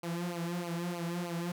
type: tone with flanger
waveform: sawtooth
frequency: 172.5 Hz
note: F3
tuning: 21 cents flat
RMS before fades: -36 dBFS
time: 0.03-1.52 s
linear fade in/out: 5 ms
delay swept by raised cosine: 0.55 to 4.45 ms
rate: 3.2 Hz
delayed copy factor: -1
effects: none